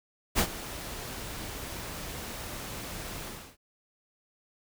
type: noise with ADSR envelope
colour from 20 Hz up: pink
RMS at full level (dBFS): -23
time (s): 0.35-3.57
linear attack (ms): 40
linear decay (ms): 76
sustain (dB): -16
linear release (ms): 330
effects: none